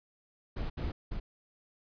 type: noise bursts at uneven times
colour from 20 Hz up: brown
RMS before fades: -35 dBFS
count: 3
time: 0.56-0.7 / 0.77-0.92 / 1.11-1.2 s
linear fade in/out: 10 ms
effects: resampled to 11025 Hz